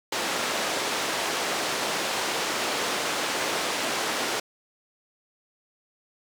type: band-pass noise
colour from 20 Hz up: pink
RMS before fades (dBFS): -28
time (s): 0.12-4.4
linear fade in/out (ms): 5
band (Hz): 390 to 7200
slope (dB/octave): 12
effects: none